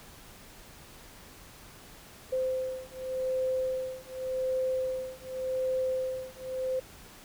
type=beating tone pair; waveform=sine; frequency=517 / 517.87 Hz; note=C5 / C5; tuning=-21 / -18 cents; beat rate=0.87 Hz; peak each=-32 / -32 dBFS; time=2.32-6.8 s; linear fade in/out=10 ms; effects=pink hiss -51 dBFS RMS until 7.24 s